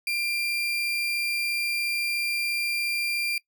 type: tone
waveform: 35% pulse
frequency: 2381 Hz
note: D7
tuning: 23 cents sharp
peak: -23 dBFS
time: 0.07-3.38 s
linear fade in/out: 2 ms
effects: noise-tail reverb RT60 0.1 s tail -22 dB re dry